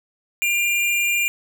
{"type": "tone pair together", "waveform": "square", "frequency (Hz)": [2396, 2794], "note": ["D7", "F7"], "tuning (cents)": [34, 0], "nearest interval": "minor third", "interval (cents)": 266, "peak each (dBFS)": [-19, -28], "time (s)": [0.42, 1.28], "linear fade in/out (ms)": 0, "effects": []}